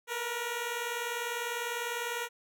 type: tone pair together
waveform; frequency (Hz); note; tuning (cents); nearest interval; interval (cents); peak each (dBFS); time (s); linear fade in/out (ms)
10% pulse; 460 / 480; A#4 / B4; -23 / -49; minor second; 74; -30 / -26; 0.07-2.29; 50
effects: none